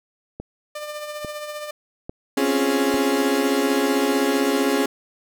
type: click train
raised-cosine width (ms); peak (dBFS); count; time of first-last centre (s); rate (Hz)
2; -18; 4; 0.4-2.942; 1.18
type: tone with tremolo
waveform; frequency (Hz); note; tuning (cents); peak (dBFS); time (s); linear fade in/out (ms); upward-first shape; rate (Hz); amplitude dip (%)
sawtooth; 598; D5; +31; -24; 0.75-1.71; 5; triangle; 15; 50
type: chord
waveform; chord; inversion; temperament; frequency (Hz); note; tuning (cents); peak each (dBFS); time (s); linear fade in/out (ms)
35% pulse; Db major seventh; third; equal; 261.6 / 277.2 / 349.2 / 415.3; C4 / Db4 / F4 / Ab4; 0 / 0 / 0 / 0; -24 / -20 / -26 / -21; 2.37-4.86; 5
effects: none